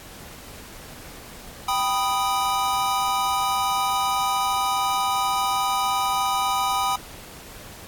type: chord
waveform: square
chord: G augmented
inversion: none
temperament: equal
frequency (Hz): 784 / 987.8 / 1244.5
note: G5 / B5 / D#6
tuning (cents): 0 / 0 / 0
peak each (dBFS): -26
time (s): 1.68-6.96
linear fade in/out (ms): 5
effects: pink hiss -42 dBFS RMS until 7.87 s + AAC 64 kbps